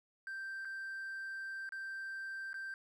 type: tone with dropouts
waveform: triangle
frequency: 1568 Hz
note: G6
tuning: in tune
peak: -38 dBFS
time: 0.27-2.74 s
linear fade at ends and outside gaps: 1 ms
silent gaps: 0.649-0.653 / 1.691-1.722 / 2.531-2.542 s
effects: tanh soft clip ceiling -34 dBFS